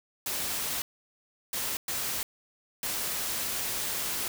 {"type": "noise bursts at uneven times", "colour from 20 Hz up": "white", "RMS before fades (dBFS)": -32, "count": 4, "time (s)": [[0.26, 0.82], [1.53, 1.77], [1.88, 2.23], [2.83, 4.28]], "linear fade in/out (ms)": 2, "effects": []}